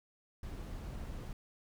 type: noise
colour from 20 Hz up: brown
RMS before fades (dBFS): -43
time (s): 0.43-1.33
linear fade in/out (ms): 2
effects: none